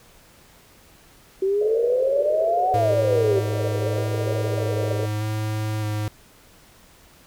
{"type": "exponential two-way sweep", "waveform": "sine", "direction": "up then down", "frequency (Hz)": [377.9, 754, 377.9], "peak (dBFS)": -18, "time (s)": [1.42, 3.4], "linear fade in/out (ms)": 5, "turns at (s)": 2.71}
{"type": "band-pass noise", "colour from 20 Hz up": "pink", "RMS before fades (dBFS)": -28, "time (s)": [1.61, 5.06], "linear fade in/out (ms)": 5, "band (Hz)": [400, 620], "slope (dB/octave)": 96}
{"type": "tone with vibrato", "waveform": "square", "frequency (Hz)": 106.9, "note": "A2", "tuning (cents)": -49, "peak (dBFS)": -24, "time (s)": [2.74, 6.08], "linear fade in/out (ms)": 0, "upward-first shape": "square", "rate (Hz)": 0.81, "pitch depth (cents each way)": 14}
{"effects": ["pink hiss -52 dBFS RMS until 7.26 s"]}